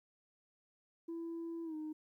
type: tone with pitch glide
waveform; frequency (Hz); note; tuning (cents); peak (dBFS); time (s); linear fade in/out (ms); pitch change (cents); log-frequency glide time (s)
sine; 333.2 to 309.1; E4 to D#4; +19 to -11; -38; 1.08-1.93; 10; -130; 1.64-1.75
effects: tanh soft clip ceiling -38 dBFS + 13-bit